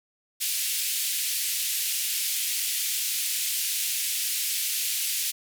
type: band-pass noise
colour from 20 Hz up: white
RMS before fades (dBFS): -28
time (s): 0.4-5.32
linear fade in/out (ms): 20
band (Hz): 2300 to 15000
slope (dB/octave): 24
effects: none